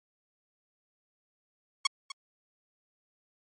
10% pulse tone with echo, 1105 Hz, C#6, 6 cents flat, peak -14 dBFS, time 1.85-1.87 s, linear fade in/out 5 ms, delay 250 ms, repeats 1, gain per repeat -14 dB, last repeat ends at 2.12 s, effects MP3 48 kbps

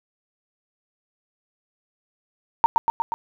sine tone with echo, 921 Hz, A#5, 21 cents flat, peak -10 dBFS, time 2.64-2.66 s, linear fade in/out 0 ms, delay 120 ms, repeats 4, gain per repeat -3 dB, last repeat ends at 3.14 s, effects none

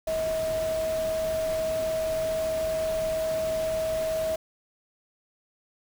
sine tone in noise, 639 Hz, D#5, 46 cents sharp, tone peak -25 dBFS, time 0.07-4.36 s, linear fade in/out 5 ms, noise pink, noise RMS -38 dBFS, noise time 0.07-4.36 s, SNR +10 dB, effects none

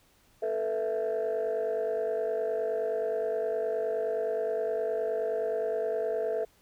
sine chord, A suspended second, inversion none, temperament equal with one note detuned, 440 / 489.6 / 659.3 Hz, A4 / B4 / E5, 0 / -15 / 0 cents, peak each -29 / -32 / -30 dBFS, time 0.42-6.45 s, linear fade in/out 10 ms, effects tanh soft clip ceiling -23 dBFS + pink hiss -64 dBFS RMS until 6.61 s

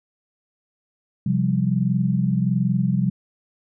sine chord, C suspended fourth, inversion none, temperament equal, 130.81 / 174.61 / 196 Hz, C3 / F3 / G3, 0 / 0 / 0 cents, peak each -22 dBFS, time 1.26-3.1 s, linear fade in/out 5 ms, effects none

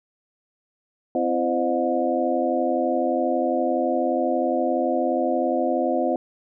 sine tone cluster, 258.9 / 336 / 522 / 614 / 717 Hz, C4 / E4 / C5 / D#5 / F5, -18 / +33 / -4 / -23 / +45 cents, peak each -26 dBFS, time 1.15-6.16 s, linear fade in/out 2 ms, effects none

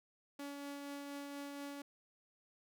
sawtooth tone with tremolo, 283.5 Hz, C#4, 39 cents sharp, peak -39 dBFS, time 0.39-1.82 s, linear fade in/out 5 ms, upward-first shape triangle, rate 4.2 Hz, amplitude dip 30%, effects none

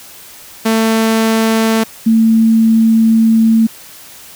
sawtooth / sine tone pair in turn, 223.1 / 224.3 Hz, A3 / A3, +24 / +34 cents, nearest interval unison, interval 10 cents, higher second, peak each -6 dBFS, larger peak neither, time 0.65-1.84 / 2.06-3.67 s, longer second, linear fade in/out 10 ms, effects white hiss -36 dBFS RMS until 4.35 s

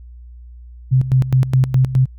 sine tone with tremolo, 130 Hz, C3, 11 cents flat, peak -9 dBFS, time 0.91-2.06 s, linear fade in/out 20 ms, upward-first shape square, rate 4.8 Hz, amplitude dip 75%, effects added 60 Hz sine -35 dBFS peak until 2.18 s

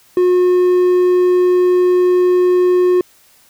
triangle tone, 361.1 Hz, F#4, 42 cents flat, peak -7 dBFS, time 0.17-3.01 s, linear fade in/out 2 ms, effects white hiss -50 dBFS RMS until 3.49 s

